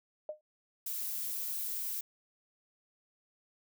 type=tone with exponential decay; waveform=sine; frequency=610 Hz; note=D#5; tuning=34 cents flat; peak=-32 dBFS; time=0.29-0.41 s; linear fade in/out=2 ms; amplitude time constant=24 ms
type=noise; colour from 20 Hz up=violet; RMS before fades=-37 dBFS; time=0.86-2.01 s; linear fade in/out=5 ms
effects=none